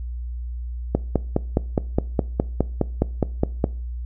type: click train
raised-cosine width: 2 ms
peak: -4 dBFS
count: 14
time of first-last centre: 0.95-3.642 s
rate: 4.83 Hz
effects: noise-tail reverb RT60 0.4 s tail -21 dB re dry + added 60 Hz sine -27 dBFS peak until 4.05 s